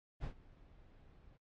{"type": "noise with ADSR envelope", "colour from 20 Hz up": "brown", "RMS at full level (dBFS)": -39, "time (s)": [0.2, 1.38], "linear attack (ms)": 41, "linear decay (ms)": 89, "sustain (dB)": -22, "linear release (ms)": 24, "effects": ["low-pass 4000 Hz 12 dB/octave", "AAC 32 kbps"]}